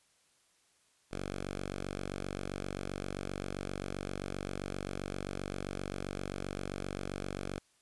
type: tone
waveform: 5% pulse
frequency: 47.61 Hz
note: G1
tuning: 50 cents flat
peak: -26 dBFS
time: 1.11-7.59 s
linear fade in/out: 10 ms
effects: white hiss -70 dBFS RMS until 7.81 s + resampled to 24000 Hz